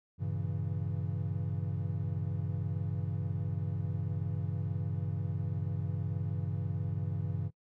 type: chord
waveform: triangle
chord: G diminished seventh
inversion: none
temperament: equal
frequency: 98 / 116.54 / 138.59 / 164.81 Hz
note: G2 / Bb2 / Db3 / Fb3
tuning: 0 / 0 / 0 / 0 cents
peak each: -33 / -39 / -35 / -37 dBFS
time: 0.18-7.51 s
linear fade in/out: 50 ms
effects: noise-tail reverb RT60 0.1 s tail -23 dB re dry